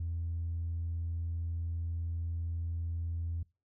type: tone with tanh clipping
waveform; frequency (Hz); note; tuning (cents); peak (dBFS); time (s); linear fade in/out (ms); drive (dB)
triangle; 83.8; E2; +29; -33; 0-3.43; 5; 5
effects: noise-tail reverb RT60 0.3 s tail -24 dB re dry